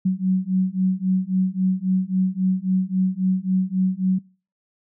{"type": "beating tone pair", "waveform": "sine", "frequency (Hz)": [185, 188.7], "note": ["F#3", "F#3"], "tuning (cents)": [0, 34], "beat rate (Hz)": 3.7, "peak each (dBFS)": -21, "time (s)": [0.05, 4.19], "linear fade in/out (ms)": 10, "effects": ["noise-tail reverb RT60 0.4 s tail -25 dB re dry"]}